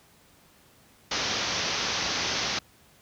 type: low-pass noise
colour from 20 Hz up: white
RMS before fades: -29 dBFS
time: 1.11-2.59 s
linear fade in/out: 5 ms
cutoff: 6200 Hz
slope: 96 dB/octave
effects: pink hiss -58 dBFS RMS until 3.01 s + high-pass 60 Hz 12 dB/octave